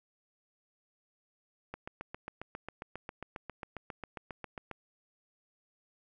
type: click train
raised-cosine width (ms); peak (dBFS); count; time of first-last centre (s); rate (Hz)
0.5; -25; 23; 1.74-4.713; 7.4
effects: none